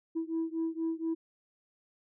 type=beating tone pair; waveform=sine; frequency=324.9 / 329.1 Hz; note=E4 / E4; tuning=-25 / -3 cents; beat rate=4.2 Hz; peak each=-32 / -33 dBFS; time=0.15-1.15 s; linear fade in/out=20 ms; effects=tanh soft clip ceiling -26 dBFS